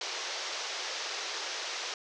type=band-pass noise; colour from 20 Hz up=white; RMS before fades=-37 dBFS; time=0.01-1.94 s; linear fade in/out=2 ms; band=360 to 6200 Hz; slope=48 dB/octave; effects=none